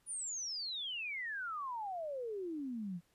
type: exponential sweep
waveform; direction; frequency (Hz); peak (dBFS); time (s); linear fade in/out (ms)
sine; down; 9870 to 164.81; -38; 0.06-3.01; 50
effects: pink hiss -74 dBFS RMS until 3.14 s + resampled to 32000 Hz